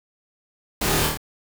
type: noise with echo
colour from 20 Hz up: pink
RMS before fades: -24 dBFS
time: 0.81-1.07 s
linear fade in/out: 5 ms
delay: 26 ms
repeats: 4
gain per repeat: -2 dB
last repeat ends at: 1.174 s
effects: none